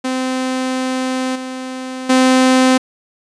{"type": "tone with level steps", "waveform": "sawtooth", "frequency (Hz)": 258.3, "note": "C4", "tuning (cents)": -22, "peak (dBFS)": [-13, -20, -5], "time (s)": [0.04, 2.78], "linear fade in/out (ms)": 10, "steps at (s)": [1.35, 2.09], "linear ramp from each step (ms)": 10, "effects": ["resampled to 22050 Hz"]}